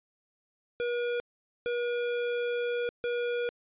square tone bursts at uneven times, 480.9 Hz, B4, 46 cents flat, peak -29 dBFS, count 3, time 0.8-1.2 / 1.66-2.89 / 3.04-3.49 s, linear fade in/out 0 ms, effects resampled to 8000 Hz

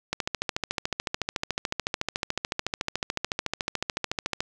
click train, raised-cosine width 0.2 ms, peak -9 dBFS, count 60, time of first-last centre 0.13-4.405 s, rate 13.8 Hz, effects none

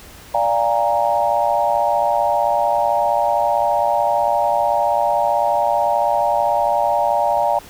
sine chord, Bb dominant seventh, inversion first, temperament equal with one note detuned, 587.3 / 698.5 / 814 / 932.3 Hz, D5 / F5 / Ab5 / Bb5, 0 / 0 / -35 / 0 cents, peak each -20 dBFS, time 0.34-7.59 s, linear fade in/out 5 ms, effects pink hiss -41 dBFS RMS until 7.69 s

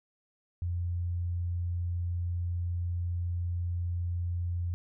sine tone, 87.31 Hz, F2, in tune, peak -29 dBFS, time 0.62-4.74 s, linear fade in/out 0 ms, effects none

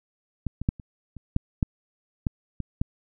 clicks, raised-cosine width 5 ms, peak -15 / -18 / -9 / -28 / -27 / -9 / -9 / -11 / -18 / -11 dBFS, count 10, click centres 0.467 / 0.616 / 0.689 / 0.798 / 1.167 / 1.364 / 1.628 / 2.268 / 2.603 / 2.815 s, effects none

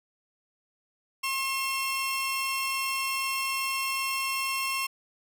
sawtooth tone pair together, 1073.1 / 2704 Hz, C6 / E7, +43 / +43 cents, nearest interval octave + major third, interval 1600 cents, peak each -27 dBFS, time 1.23-4.87 s, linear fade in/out 10 ms, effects none

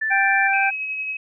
sine tone, 1760 Hz, A6, in tune, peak -20 dBFS, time 0.01-0.48 s, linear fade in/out 10 ms
harmonic tone, 784 Hz, G5, in tune, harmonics 1 / 2 / 3, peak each -21 / -21 / -21 dBFS, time 0.1-0.71 s, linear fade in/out 20 ms
sine tone with tremolo, 2555 Hz, D#7, 45 cents sharp, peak -23 dBFS, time 0.53-1.17 s, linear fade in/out 5 ms, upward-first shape sine, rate 11 Hz, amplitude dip 30%
effects none

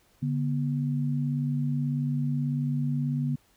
sine tone pair together, 144.2 / 242.5 Hz, D3 / B3, -31 / -31 cents, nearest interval major sixth, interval 900 cents, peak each -26 / -30 dBFS, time 0.22-3.36 s, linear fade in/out 10 ms, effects pink hiss -64 dBFS RMS until 3.56 s

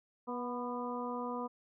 harmonic tone with a mistuned harmonic, 243.7 Hz, B3, 23 cents flat, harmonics 1 / 2 / 3 / 4 / 5, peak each -40 / -41 / -46 / -41 / -45 dBFS, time 0.27-1.48 s, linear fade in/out 20 ms, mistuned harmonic 4, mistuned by +31 cents, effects none

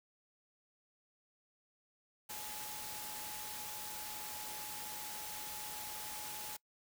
sine tone in noise, 849 Hz, G#5, 38 cents sharp, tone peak -51 dBFS, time 2.29-6.57 s, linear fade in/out 10 ms, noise white, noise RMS -45 dBFS, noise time 2.29-6.57 s, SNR -9 dB, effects noise-tail reverb RT60 0.1 s tail -23 dB re dry

